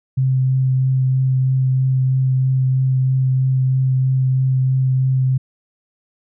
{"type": "tone with vibrato", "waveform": "sine", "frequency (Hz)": 130.81, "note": "C3", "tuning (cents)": 0, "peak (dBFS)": -13, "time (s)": [0.17, 5.38], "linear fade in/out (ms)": 10, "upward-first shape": "triangle", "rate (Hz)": 3.1, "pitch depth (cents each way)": 12, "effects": []}